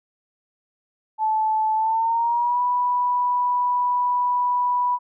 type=tone with pitch glide; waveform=sine; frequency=871 to 983.3 Hz; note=A5 to B5; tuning=-18 to -8 cents; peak=-18 dBFS; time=1.18-4.99 s; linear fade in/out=50 ms; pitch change=+210 cents; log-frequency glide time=1.75-2.61 s; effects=none